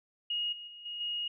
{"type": "tone with level steps", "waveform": "sine", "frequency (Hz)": 2873, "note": "F7", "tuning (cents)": 48, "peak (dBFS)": [-30, -42, -46, -37, -32], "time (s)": [0.3, 1.28], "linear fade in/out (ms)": 5, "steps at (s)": [0.52, 0.67, 0.85, 1], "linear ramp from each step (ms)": 10, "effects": []}